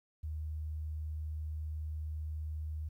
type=tone; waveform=sine; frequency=77.3 Hz; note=D#2; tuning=11 cents flat; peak=-36 dBFS; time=0.23-2.89 s; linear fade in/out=10 ms; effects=12-bit